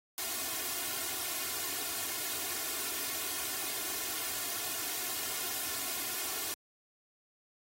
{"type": "noise with comb filter", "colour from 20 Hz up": "white", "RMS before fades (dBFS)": -36, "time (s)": [0.18, 6.54], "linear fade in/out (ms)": 0, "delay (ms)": 2.8, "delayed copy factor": 0.95, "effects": ["high-pass 100 Hz 12 dB/octave", "AAC 48 kbps"]}